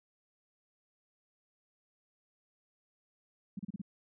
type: tone bursts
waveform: sine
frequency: 196.9 Hz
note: G3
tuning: 8 cents sharp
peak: -36 dBFS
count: 5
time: 3.57-3.817 s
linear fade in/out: 5 ms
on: 23 ms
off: 33 ms
effects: none